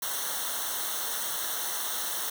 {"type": "noise with comb filter", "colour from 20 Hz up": "white", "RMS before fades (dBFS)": -32, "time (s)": [0.02, 2.3], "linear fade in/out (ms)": 5, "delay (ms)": 0.41, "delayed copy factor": -0.9, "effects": []}